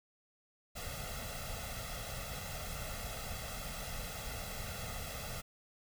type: noise with comb filter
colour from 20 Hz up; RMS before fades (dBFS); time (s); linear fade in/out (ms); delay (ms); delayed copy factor
pink; -42; 0.75-5.42; 20; 1.5; +0.85
effects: none